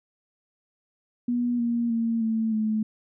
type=tone with pitch steps; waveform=sine; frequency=242.2 / 235.6 / 229.1 / 222.9 / 216.8 Hz; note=B3 / A#3 / A#3 / A3 / A3; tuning=-34 / +19 / -30 / +23 / -25 cents; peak=-22 dBFS; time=1.28-2.83 s; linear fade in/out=5 ms; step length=310 ms; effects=none